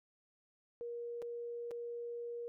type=tone with dropouts; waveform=sine; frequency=473.7 Hz; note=A#4; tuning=28 cents sharp; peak=-40 dBFS; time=0.81-2.48 s; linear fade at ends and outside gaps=0 ms; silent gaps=1.219-1.224 / 1.709-1.714 s; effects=none